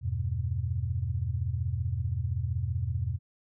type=chord; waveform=sine; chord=E minor; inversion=none; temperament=equal; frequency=82.41 / 98 / 123.47 Hz; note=E2 / G2 / B2; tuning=0 / 0 / 0 cents; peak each=-32 dBFS; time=0.01-3.19 s; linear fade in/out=50 ms; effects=none